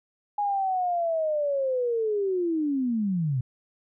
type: linear sweep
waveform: sine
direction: down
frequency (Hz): 830.6 to 120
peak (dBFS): -23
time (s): 0.38-3.41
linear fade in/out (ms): 5
effects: none